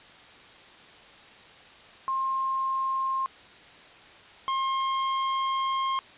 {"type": "tone pair in turn", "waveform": ["sine", "45% pulse"], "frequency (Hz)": [1063, 1067.7], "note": ["C6", "C6"], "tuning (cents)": [27, 35], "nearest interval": "unison", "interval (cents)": 8, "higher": "second", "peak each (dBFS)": -25, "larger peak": "neither", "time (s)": [[2.08, 3.26], [4.48, 5.99]], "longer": "second", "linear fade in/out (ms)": 0, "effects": ["white hiss -50 dBFS RMS until 6.17 s", "resampled to 8000 Hz"]}